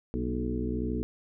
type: harmonic tone with a mistuned harmonic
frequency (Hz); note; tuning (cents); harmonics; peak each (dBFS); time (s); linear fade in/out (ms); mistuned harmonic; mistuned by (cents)
61.74; B1; 0; 1 / 2 / 3 / 4 / 5 / 6 / 7; -34 / -38 / -39 / -33 / -36 / -39 / -38; 0.14-1.03; 0; 4; -64
effects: none